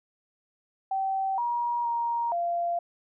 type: tone with pitch steps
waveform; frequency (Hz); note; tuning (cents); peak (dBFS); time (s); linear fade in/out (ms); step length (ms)
sine; 772 / 953 / 939 / 690; G5 / A#5 / A#5 / F5; -27 / +38 / +12 / -21; -25; 0.91-2.79; 5; 470
effects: none